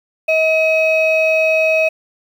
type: tone pair together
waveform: sine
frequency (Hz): 637 / 2545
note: D#5 / D#7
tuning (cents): +41 / +39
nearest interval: 2 octaves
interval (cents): 2398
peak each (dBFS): -12 / -14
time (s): 0.28-1.89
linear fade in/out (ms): 10
effects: tanh soft clip ceiling -6 dBFS + 7-bit